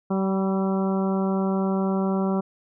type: harmonic tone with a mistuned harmonic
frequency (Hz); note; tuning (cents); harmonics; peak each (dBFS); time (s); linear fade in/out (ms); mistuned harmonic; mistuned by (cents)
192; G3; -36; 1 / 2 / 3 / 4 / 5 / 6 / 7; -22 / -28 / -32 / -34 / -36 / -38 / -39; 0.1-2.41; 10; 5; +29
effects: none